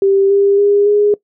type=tone with pitch steps; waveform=sine; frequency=392.1 / 399.2 / 406.4 / 413.7 Hz; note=G4 / G4 / G#4 / G#4; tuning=0 / +32 / -38 / -7 cents; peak=-8 dBFS; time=0.02-1.14 s; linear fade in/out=2 ms; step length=280 ms; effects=noise-tail reverb RT60 0.1 s tail -20 dB re dry